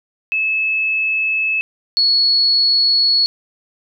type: tone pair in turn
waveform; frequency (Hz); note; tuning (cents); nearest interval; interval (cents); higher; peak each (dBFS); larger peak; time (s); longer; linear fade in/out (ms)
sine; 2600 / 4373; E7 / C#8; -24 / -24; major sixth; 900; second; -15 / -11; second; 0.32-1.61 / 1.97-3.26; neither; 0
effects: none